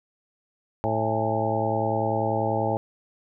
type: harmonic tone with a mistuned harmonic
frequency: 110 Hz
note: A2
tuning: in tune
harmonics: 1 / 2 / 3 / 4 / 5 / 6 / 7 / 8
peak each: -29 / -33 / -32 / -32 / -29 / -30 / -28 / -33 dBFS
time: 0.84-2.77 s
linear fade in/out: 0 ms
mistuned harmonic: 7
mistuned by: +87 cents
effects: none